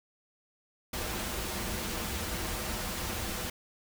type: noise with comb filter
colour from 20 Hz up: pink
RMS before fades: -35 dBFS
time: 0.93-3.5 s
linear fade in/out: 5 ms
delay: 7.2 ms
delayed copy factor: -0.55
effects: none